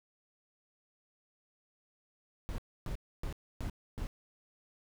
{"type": "noise bursts", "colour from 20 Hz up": "brown", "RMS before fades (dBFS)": -37, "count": 5, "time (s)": [2.49, 4.07], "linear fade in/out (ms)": 0, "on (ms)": 92, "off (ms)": 280, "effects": []}